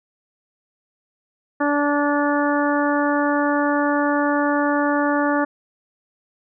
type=harmonic tone; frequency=290 Hz; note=D4; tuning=22 cents flat; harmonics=1 / 2 / 3 / 4 / 5 / 6; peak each=-20 / -23 / -25 / -26 / -27 / -28 dBFS; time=1.6-5.45 s; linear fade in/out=10 ms; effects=none